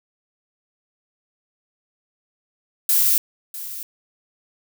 violet noise with echo, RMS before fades -17 dBFS, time 2.89-3.18 s, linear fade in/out 2 ms, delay 650 ms, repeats 1, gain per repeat -15 dB, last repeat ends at 3.83 s, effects none

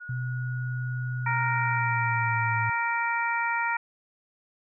sine tone, 1451 Hz, F#6, 34 cents flat, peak -38 dBFS, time 0-1.8 s, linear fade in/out 20 ms
sine tone with pitch glide, 124.4 to 112.77 Hz, B2 to A2, +13 to +43 cents, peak -28 dBFS, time 0.09-2.7 s, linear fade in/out 5 ms, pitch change -170 cents, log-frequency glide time 1.45-2.46 s
harmonic tone, 466.2 Hz, A#4, in tune, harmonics 2 / 3 / 4 / 5, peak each -28 / -30 / -31 / -32 dBFS, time 1.26-3.77 s, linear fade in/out 5 ms
effects none

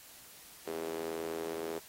sawtooth tone with high-pass filter, 81.8 Hz, E2, 13 cents flat, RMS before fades -39 dBFS, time 0.67-1.79 s, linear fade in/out 5 ms, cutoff 400 Hz, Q 4.9, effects white hiss -54 dBFS RMS until 1.88 s + AAC 48 kbps

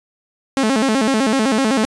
sawtooth tone with vibrato, 242.4 Hz, B3, 32 cents flat, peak -10 dBFS, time 0.57-1.85 s, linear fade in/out 0 ms, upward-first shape square, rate 7.9 Hz, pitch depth 190 cents each way, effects resampled to 22050 Hz

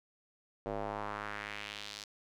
square tone with band-pass filter sweep, 51.91 Hz, G#1, in tune, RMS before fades -41 dBFS, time 0.66-2.04 s, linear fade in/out 0 ms, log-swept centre 550 to 5000 Hz, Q 1.8, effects none

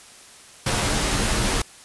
pink noise with comb filter, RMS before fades -22 dBFS, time 0.66-1.62 s, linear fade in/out 5 ms, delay 12 ms, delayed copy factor -0.5, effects white hiss -46 dBFS RMS until 1.84 s + resampled to 24000 Hz

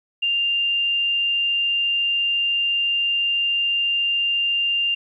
sine tone with frequency modulation, 2794 Hz, F7, in tune, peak -18 dBFS, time 0.22-4.95 s, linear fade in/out 10 ms, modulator 34.4 Hz, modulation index 0.25, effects 10-bit

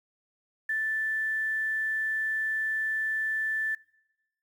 sine tone with quantisation, 1760 Hz, A6, in tune, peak -26 dBFS, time 0.69-3.75 s, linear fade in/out 5 ms, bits 9, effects noise-tail reverb RT60 1.0 s tail -24 dB re dry

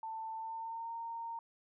sine tone with pitch glide, 890 to 921.4 Hz, A5 to A#5, +20 to -20 cents, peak -39 dBFS, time 0.03-1.39 s, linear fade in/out 2 ms, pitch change +60 cents, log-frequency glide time 0.36-0.91 s, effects none

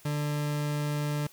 40% pulse tone, 147.7 Hz, D3, 10 cents sharp, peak -27 dBFS, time 0.05-1.27 s, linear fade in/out 5 ms, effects white hiss -56 dBFS RMS until 1.32 s

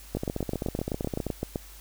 two click trains, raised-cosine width 2 ms, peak -16 / -15 dBFS, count 18 / 12, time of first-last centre 0.17-1.267 / 0.15-1.558 s, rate 15.5 / 7.81 Hz, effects added 50 Hz sine -47 dBFS peak until 1.8 s + white hiss -50 dBFS RMS until 1.8 s

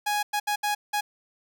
sawtooth tone bursts at uneven times, 830.6 Hz, G#5, in tune, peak -20 dBFS, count 5, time 0.06-0.23 / 0.33-0.4 / 0.47-0.56 / 0.63-0.75 / 0.93-1.01 s, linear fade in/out 10 ms, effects none

